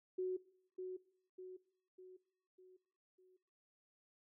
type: tone with echo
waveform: sine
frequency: 369.7 Hz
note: F#4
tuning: 1 cent flat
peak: -36 dBFS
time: 0.18-0.37 s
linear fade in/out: 10 ms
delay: 600 ms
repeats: 5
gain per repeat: -6 dB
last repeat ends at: 3.37 s
effects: noise-tail reverb RT60 0.7 s tail -21 dB re dry